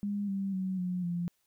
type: tone with pitch steps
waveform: sine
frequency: 203.4 / 195.45 / 187.82 / 180.48 / 173.43 Hz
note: G#3 / G3 / F#3 / F#3 / F3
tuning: -36 / -5 / +26 / -43 / -12 cents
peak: -30 dBFS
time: 0.03-1.28 s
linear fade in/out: 0 ms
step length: 250 ms
effects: white hiss -75 dBFS RMS until 1.46 s